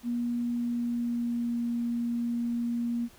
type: tone with pitch glide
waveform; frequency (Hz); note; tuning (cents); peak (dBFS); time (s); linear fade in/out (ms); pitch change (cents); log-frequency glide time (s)
sine; 239.2 to 236.5; A#3 to A#3; +45 to +25; -27; 0.03-3.09; 50; -20; 0.48-1.6
effects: pink hiss -56 dBFS RMS until 3.18 s